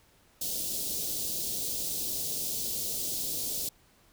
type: band-stop noise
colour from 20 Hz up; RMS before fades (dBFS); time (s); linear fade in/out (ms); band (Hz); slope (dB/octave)
white; -33; 0.41-3.69; 5; 570 to 3700; 24
effects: pink hiss -63 dBFS RMS until 4.12 s